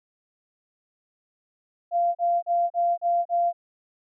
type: tone bursts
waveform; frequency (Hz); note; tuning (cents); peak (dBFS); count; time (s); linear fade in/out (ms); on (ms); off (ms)
sine; 692; F5; -16; -19; 6; 1.91-3.53; 50; 240; 36
effects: none

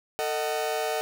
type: chord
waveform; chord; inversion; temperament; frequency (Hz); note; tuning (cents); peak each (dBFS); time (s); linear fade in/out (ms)
40% pulse; D# diminished; second; just; 448 / 622.3 / 746.7; A4 / D#5 / F#5; +31 / 0 / +16; -30; 0.19-1.01; 0
effects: none

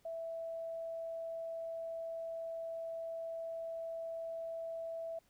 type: tone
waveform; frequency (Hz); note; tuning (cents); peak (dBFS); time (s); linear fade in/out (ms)
sine; 659.3; E5; 0; -39; 0.05-5.19; 5
effects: pink hiss -72 dBFS RMS until 5.29 s

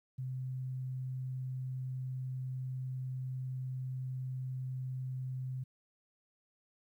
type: tone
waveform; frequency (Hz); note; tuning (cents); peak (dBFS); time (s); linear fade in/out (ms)
sine; 129.3; C3; -20; -36; 0.18-5.64; 10
effects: 12-bit

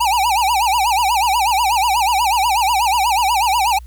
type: tone with vibrato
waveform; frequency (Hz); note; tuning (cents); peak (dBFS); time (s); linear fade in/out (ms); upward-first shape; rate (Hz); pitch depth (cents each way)
square; 862; A5; -36; -14; 0-3.79; 10; sine; 8.2; 230
effects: added 60 Hz sine -33 dBFS peak until 3.86 s + white hiss -56 dBFS RMS until 3.86 s

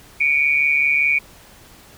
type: tone pair together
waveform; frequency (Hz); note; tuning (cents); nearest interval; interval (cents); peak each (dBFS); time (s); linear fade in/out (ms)
sine; 2261 / 2406; C#7 / D7; +34 / +41; minor second; 107; -17; 0.2-1.19; 10
effects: pink hiss -46 dBFS RMS until 1.97 s

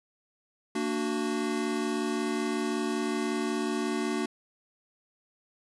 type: chord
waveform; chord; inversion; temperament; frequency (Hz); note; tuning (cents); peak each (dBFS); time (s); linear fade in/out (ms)
square; Bb augmented; none; equal with one note detuned; 228.3 / 293.7 / 370; Bb3 / D4 / F#4; -36 / 0 / 0; -33; 0.75-4.26; 5
effects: resampled to 24000 Hz

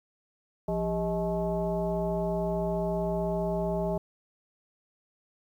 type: tone with frequency modulation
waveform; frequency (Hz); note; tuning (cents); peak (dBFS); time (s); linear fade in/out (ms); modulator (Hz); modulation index
sine; 401.2; G4; +40; -26; 0.68-3.98; 5; 229; 1.6
effects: 10-bit

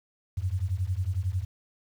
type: beating tone pair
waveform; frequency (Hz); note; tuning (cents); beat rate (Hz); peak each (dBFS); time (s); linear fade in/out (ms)
sine; 87.31 / 98.31; F2 / G2; 0 / +5; 11; -29; 0.37-1.45; 10
effects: 9-bit

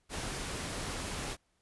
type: noise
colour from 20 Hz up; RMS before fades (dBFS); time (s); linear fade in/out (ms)
pink; -38; 0.09-1.37; 50
effects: pink hiss -75 dBFS RMS until 1.61 s + resampled to 24000 Hz

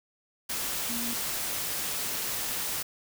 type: tone in noise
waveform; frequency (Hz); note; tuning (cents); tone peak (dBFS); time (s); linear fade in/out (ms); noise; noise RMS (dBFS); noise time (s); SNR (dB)
sine; 235.3; A#3; +16; -35; 0.89-1.14; 10; white; -32; 0.49-2.83; -6
effects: none

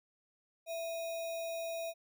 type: tone with sample-and-hold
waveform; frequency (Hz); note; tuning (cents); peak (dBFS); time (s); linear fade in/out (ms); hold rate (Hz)
sine; 663; E5; +10; -36; 0.66-1.94; 50; 3150
effects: none

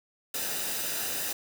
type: noise with comb filter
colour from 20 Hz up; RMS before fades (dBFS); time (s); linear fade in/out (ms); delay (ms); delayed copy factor
white; -32; 0.34-1.33; 5; 0.91; -0.5
effects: none

